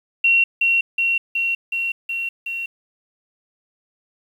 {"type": "tone with echo", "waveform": "sine", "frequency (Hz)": 2735, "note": "F7", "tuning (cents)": -37, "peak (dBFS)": -12, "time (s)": [0.24, 0.44], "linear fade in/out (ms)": 5, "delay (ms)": 370, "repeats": 6, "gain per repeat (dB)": -2, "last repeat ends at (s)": 2.66, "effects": ["8-bit"]}